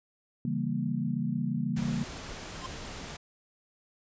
sine chord, C# diminished seventh, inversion none, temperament equal with one note detuned, 138.59 / 164.81 / 196.79 / 233.1 Hz, C#3 / E3 / G3 / Bb3, 0 / 0 / +7 / 0 cents, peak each -34 / -34 / -34 / -32 dBFS, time 0.45-2.04 s, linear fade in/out 2 ms
pink noise, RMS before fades -41 dBFS, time 1.76-3.17 s, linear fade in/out 10 ms
square tone with exponential growth, 1046.5 Hz, C6, in tune, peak -34 dBFS, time 2.55-2.66 s, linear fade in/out 1 ms, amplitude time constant 23 ms
effects resampled to 16000 Hz

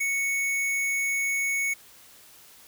square tone, 2217 Hz, C#7, in tune, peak -25 dBFS, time 0-1.74 s, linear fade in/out 10 ms, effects white hiss -52 dBFS RMS until 2.67 s

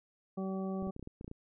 harmonic tone, 190.9 Hz, G3, 46 cents flat, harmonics 1 / 2 / 3 / 4 / 6, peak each -35 / -41 / -45 / -47 / -51 dBFS, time 0.37-0.91 s, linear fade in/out 10 ms
clicks, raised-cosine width 3 ms, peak -31 dBFS, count 10, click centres 0.825 / 0.872 / 0.964 / 0.995 / 1.027 / 1.074 / 1.211 / 1.245 / 1.279 / 1.314 s
effects none

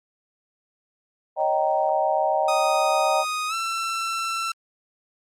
sine chord, Eb dominant seventh, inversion third, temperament equal with one note detuned, 554.4 / 622.3 / 775.4 / 932.3 Hz, Db5 / Eb5 / G5 / Bb5, 0 / 0 / -19 / 0 cents, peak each -28 / -23 / -23 / -27 dBFS, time 1.36-3.25 s, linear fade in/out 50 ms
sawtooth tone with pitch glide, 1244.5 to 1341.5 Hz, D#6 to E6, 0 to +30 cents, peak -21 dBFS, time 2.48-4.52 s, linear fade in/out 5 ms, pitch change +130 cents, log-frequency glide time 3.48-3.54 s
effects low-pass 10000 Hz 12 dB/octave + Opus 32 kbps

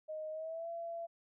sine tone with pitch glide, 622.3 to 674.7 Hz, D#5 to E5, 0 to +40 cents, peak -39 dBFS, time 0.08-1.07 s, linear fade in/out 20 ms, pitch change +140 cents, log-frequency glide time 0.31-0.69 s, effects none

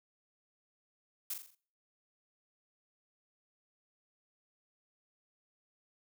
blue noise with echo, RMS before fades -37 dBFS, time 1.3-1.34 s, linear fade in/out 5 ms, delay 42 ms, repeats 5, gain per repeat -6 dB, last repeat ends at 1.55 s, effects noise-tail reverb RT60 0.5 s tail -24 dB re dry

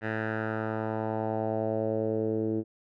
10% pulse tone with low-pass filter sweep, 110 Hz, A2, in tune, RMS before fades -30 dBFS, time 0.01-2.64 s, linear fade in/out 50 ms, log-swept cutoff 1900 to 350 Hz, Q 2.9, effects none

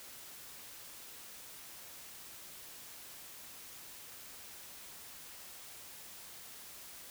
silence, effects white hiss -51 dBFS RMS until 7.1 s

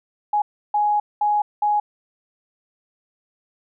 sine tone bursts at uneven times, 834 Hz, G#5, 7 cents sharp, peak -16 dBFS, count 4, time 0.33-0.42 / 0.74-1 / 1.21-1.42 / 1.62-1.8 s, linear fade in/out 5 ms, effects none

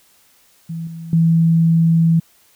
sine tone with level steps, 164.81 Hz, E3, in tune, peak -23 / -28 / -10 dBFS, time 0.69-2.2 s, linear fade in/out 10 ms, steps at 0.87 / 1.13 s, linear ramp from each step 2 ms, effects white hiss -54 dBFS RMS until 2.55 s

